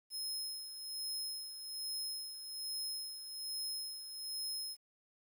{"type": "tone with tremolo", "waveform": "sawtooth", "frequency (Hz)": 5150, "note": "E8", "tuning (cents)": -41, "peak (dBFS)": -35, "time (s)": [0.1, 4.77], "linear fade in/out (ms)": 50, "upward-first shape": "sine", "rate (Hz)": 1.2, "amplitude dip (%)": 60, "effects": ["11-bit"]}